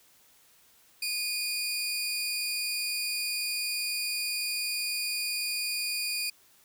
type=tone pair together; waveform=25% pulse; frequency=2462 / 4637 Hz; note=D#7 / D8; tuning=-19 / -23 cents; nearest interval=major seventh; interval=1096 cents; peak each=-28 dBFS; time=1.02-6.3 s; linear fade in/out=5 ms; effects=white hiss -61 dBFS RMS until 6.64 s